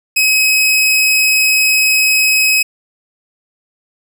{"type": "tone", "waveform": "sawtooth", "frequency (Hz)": 2546, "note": "D#7", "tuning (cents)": 39, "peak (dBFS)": -6, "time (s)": [0.16, 2.63], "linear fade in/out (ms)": 10, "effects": []}